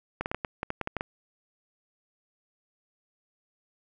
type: clicks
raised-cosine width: 0.5 ms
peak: -15 dBFS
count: 11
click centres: 0.21 / 0.259 / 0.315 / 0.346 / 0.448 / 0.631 / 0.704 / 0.813 / 0.874 / 0.967 / 1.009 s
effects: none